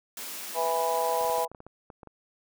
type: high-pass noise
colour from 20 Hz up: white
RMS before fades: -38 dBFS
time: 0.17-1.45 s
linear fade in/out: 2 ms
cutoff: 180 Hz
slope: 48 dB/octave
type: harmonic tone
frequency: 164.81 Hz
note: E3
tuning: in tune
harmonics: 3 / 4 / 5 / 6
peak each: -30 / -30 / -30 / -30 dBFS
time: 0.54-1.48 s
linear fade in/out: 50 ms
type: clicks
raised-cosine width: 1 ms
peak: -31 dBFS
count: 11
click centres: 1.212 / 1.249 / 1.299 / 1.382 / 1.516 / 1.548 / 1.604 / 1.666 / 1.902 / 2.032 / 2.073 s
effects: none